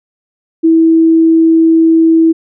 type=tone; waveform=sine; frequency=325.8 Hz; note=E4; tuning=20 cents flat; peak=-4 dBFS; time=0.63-2.33 s; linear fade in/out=20 ms; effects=none